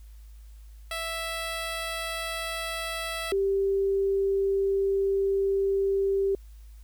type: tone pair in turn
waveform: 10% pulse / sine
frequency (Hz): 659.3 / 392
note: E5 / G4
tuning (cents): 0 / 0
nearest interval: major sixth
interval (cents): 900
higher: first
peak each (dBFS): -22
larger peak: neither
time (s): 0.91-3.32 / 3.32-6.35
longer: second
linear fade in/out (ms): 2
effects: added 53 Hz sine -44 dBFS peak until 6.83 s + white hiss -64 dBFS RMS until 6.83 s